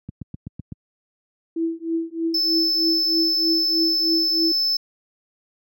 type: click train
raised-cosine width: 5 ms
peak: -17 dBFS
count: 6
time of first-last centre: 0.09-0.722 s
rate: 7.91 Hz
type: tone with tremolo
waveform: sine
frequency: 329.6 Hz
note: E4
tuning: in tune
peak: -18 dBFS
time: 1.56-4.52 s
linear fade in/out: 5 ms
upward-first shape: triangle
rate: 3.2 Hz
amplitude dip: 100%
type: tone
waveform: triangle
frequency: 5260 Hz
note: E8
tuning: 5 cents flat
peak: -17 dBFS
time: 2.34-4.77 s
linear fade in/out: 5 ms
effects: high-pass 100 Hz 12 dB/octave